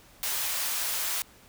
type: high-pass noise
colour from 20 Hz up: white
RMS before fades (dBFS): -30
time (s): 0.23-1.22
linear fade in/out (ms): 0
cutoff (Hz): 690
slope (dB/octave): 12
effects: pink hiss -55 dBFS RMS until 1.48 s